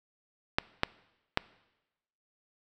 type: clicks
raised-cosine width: 0.3 ms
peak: -8 dBFS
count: 3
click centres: 0.585 / 0.834 / 1.374 s
effects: noise-tail reverb RT60 1.0 s tail -21 dB re dry